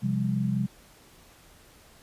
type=chord; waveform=sine; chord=C suspended fourth; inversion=none; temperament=equal with one note detuned; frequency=130.81 / 174.61 / 200 Hz; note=C3 / F3 / G3; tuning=0 / 0 / +35 cents; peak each=-28 / -31 / -27 dBFS; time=0.02-0.67 s; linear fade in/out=20 ms; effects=pink hiss -55 dBFS RMS until 2.02 s + resampled to 32000 Hz